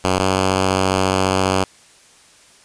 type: tone pair in turn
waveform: 5% pulse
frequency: 93.1 / 94.67 Hz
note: F#2 / F#2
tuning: +11 / +40 cents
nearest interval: unison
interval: 29 cents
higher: second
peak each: -4 dBFS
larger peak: neither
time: 0.04-0.19 / 0.19-1.64 s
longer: second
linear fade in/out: 5 ms
effects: white hiss -49 dBFS RMS until 2.64 s + resampled to 22050 Hz